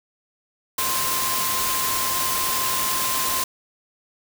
sine tone in noise, 1046.5 Hz, C6, in tune, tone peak -27 dBFS, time 0.78-3.44 s, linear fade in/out 5 ms, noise white, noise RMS -24 dBFS, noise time 0.78-3.44 s, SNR -6 dB, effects none

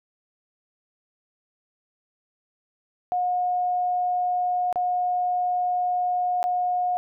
sine tone with dropouts, 721 Hz, F#5, 45 cents flat, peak -21 dBFS, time 3.12-6.97 s, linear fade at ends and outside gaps 0 ms, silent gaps 4.727-4.758 / 6.429-6.44 s, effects none

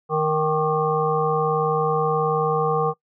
harmonic tone with a mistuned harmonic, 155.56 Hz, D#3, in tune, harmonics 1 / 3 / 5 / 7 / 8, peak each -26 / -21 / -25 / -27 / -27 dBFS, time 0.09-2.94 s, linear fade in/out 50 ms, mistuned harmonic 8, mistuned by -81 cents, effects noise-tail reverb RT60 0.1 s tail -22 dB re dry

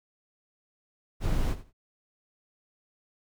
brown noise with echo, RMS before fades -26 dBFS, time 1.2-1.56 s, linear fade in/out 50 ms, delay 85 ms, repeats 2, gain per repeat -15 dB, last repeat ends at 1.73 s, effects none

